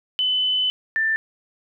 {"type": "tone pair in turn", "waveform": "sine", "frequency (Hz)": [3017, 1777.9], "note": ["F#7", "A6"], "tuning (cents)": [33, 18], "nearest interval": "major sixth", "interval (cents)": 915, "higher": "first", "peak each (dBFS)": -18, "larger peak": "neither", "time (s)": [[0.19, 0.7], [0.96, 1.16]], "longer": "first", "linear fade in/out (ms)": 0, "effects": []}